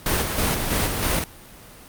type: noise with tremolo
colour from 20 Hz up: pink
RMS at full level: -21 dBFS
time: 0.06-1.24 s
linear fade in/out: 2 ms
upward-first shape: square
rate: 3.1 Hz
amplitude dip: 40%
effects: pink hiss -44 dBFS RMS until 1.88 s + Opus 32 kbps